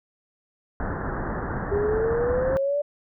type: low-pass noise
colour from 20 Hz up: pink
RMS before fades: -29 dBFS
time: 0.8-2.57 s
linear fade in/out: 0 ms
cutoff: 1800 Hz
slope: 96 dB/octave
type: exponential sweep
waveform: sine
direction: up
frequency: 400 to 587.3 Hz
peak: -21 dBFS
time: 1.71-2.82 s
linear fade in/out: 10 ms
effects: none